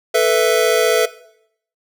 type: chord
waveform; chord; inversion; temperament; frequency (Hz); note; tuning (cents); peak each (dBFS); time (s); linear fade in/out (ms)
square; A suspended second; none; just; 440 / 495 / 660; A4 / B4 / E5; 0 / +4 / +2; -17; 0.14-1.06; 10
effects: noise-tail reverb RT60 0.7 s tail -18 dB re dry